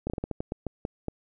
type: slowing click train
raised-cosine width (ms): 2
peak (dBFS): -17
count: 11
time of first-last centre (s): 0.07-1.083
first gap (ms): 29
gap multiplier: 1.26
effects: none